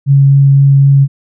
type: tone with vibrato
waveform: sine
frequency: 138.59 Hz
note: C#3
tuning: in tune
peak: -3 dBFS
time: 0.06-1.08 s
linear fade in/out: 50 ms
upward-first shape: triangle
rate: 3.9 Hz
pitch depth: 8 cents each way
effects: none